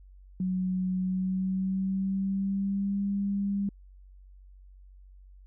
sine tone with pitch glide, 185 to 199.43 Hz, F#3 to G3, 0 to +30 cents, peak -26 dBFS, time 0.4-3.69 s, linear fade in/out 2 ms, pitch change +130 cents, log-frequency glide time 0.98-3.01 s, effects added 47 Hz sine -49 dBFS peak until 5.46 s

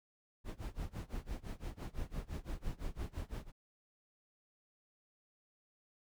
brown noise with tremolo, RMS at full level -39 dBFS, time 0.44-3.52 s, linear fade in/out 50 ms, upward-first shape sine, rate 5.9 Hz, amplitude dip 95%, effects none

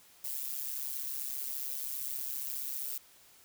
violet noise with amplitude modulation, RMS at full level -34 dBFS, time 0.24-2.98 s, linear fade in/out 5 ms, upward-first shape sine, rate 135 Hz, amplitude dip 85%, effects white hiss -60 dBFS RMS until 3.44 s

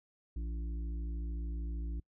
harmonic tone with a mistuned harmonic, 57.2 Hz, A#1, 32 cents flat, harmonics 1 / 3 / 5 / 6, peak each -35 / -50 / -51 / -56 dBFS, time 0.36-2 s, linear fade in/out 5 ms, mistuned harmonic 6, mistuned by -20 cents, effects noise-tail reverb RT60 0.1 s tail -26 dB re dry

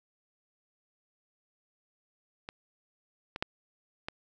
clicks, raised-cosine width 0.3 ms, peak -23 / -21 / -13 / -19 dBFS, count 4, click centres 2.489 / 3.361 / 3.425 / 4.085 s, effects none

